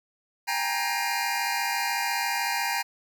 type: tone cluster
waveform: 25% pulse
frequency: 789 / 843 / 939 / 2109 / 2413 Hz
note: G5 / G#5 / A#5 / C7 / D7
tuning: +11 / +26 / +12 / +13 / +46 cents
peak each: -28 / -31 / -26 / -32 / -28 dBFS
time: 0.47-2.83 s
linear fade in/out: 20 ms
effects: none